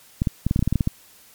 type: clicks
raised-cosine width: 5 ms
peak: -7 dBFS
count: 12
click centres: 0.219 / 0.272 / 0.466 / 0.511 / 0.561 / 0.592 / 0.626 / 0.676 / 0.726 / 0.757 / 0.808 / 0.874 s
effects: white hiss -51 dBFS RMS until 1.34 s + MP3 96 kbps